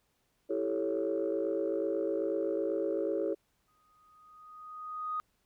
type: chord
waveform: sine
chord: A dominant seventh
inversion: second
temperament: equal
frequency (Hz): 329.6 / 392 / 440 / 554.4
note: E4 / G4 / A4 / C#5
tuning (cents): 0 / 0 / 0 / 0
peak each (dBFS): -34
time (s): 0.49-3.35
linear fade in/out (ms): 20
type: tone with exponential growth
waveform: sine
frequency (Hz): 1244.5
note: D#6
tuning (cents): 0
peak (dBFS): -30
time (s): 3.68-5.2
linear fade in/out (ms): 0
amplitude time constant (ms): 330
effects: tanh soft clip ceiling -22 dBFS + pink hiss -75 dBFS RMS until 5.45 s